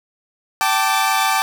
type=chord; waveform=sawtooth; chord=G suspended second; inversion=none; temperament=equal with one note detuned; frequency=773.6 / 880 / 1174.7 Hz; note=G5 / A5 / D6; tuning=-23 / 0 / 0 cents; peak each=-16 dBFS; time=0.61-1.42 s; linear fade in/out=0 ms; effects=none